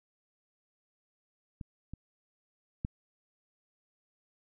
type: clicks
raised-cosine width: 5 ms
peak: -28 / -29 / -20 dBFS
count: 3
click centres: 1.612 / 1.936 / 2.849 s
effects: none